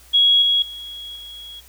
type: tone with level steps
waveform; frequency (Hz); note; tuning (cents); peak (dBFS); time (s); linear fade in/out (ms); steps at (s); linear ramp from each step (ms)
sine; 3322; G#7; 0; -11 / -14 / -31 / -34; 0.13-1.61; 20; 0.42 / 0.62 / 1.16; 2
effects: added 60 Hz sine -49 dBFS peak until 1.68 s + white hiss -49 dBFS RMS until 1.68 s